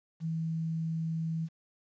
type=tone with quantisation; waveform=sine; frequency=162.3 Hz; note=E3; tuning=27 cents flat; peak=-30 dBFS; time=0.2-1.49 s; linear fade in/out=50 ms; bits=10; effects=resampled to 16000 Hz